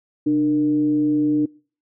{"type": "tone with frequency modulation", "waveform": "sine", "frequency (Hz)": 299.7, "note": "D4", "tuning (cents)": 35, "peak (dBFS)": -15, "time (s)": [0.26, 1.46], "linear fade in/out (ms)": 10, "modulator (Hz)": 165, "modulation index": 0.3, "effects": ["noise-tail reverb RT60 0.4 s tail -24 dB re dry"]}